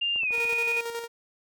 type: tone with pitch glide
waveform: sine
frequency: 2800 to 2466 Hz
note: F7 to D#7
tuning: +4 to -16 cents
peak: -24 dBFS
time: 0.01-0.81 s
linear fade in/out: 10 ms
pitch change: -220 cents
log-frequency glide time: 0.18-0.28 s
type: click train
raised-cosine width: 1 ms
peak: -31 dBFS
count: 6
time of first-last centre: 0.16-0.528 s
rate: 13.6 Hz
type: tone with tremolo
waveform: sawtooth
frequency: 466.2 Hz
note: A#4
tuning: in tune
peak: -26 dBFS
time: 0.31-1.08 s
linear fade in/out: 50 ms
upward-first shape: square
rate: 11 Hz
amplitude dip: 45%
effects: none